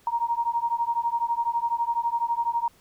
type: beating tone pair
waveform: sine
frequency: 931 / 943 Hz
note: A#5 / A#5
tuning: -2 / +20 cents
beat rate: 12 Hz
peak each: -26 dBFS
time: 0.07-2.68 s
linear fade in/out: 2 ms
effects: pink hiss -59 dBFS RMS until 2.8 s